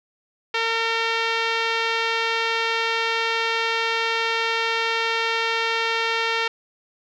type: tone with low-pass filter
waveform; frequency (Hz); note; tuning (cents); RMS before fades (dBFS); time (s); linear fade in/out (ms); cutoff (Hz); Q
5% pulse; 455.3; A#4; -41; -23; 0.54-6.48; 5; 3000; 0.94
effects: none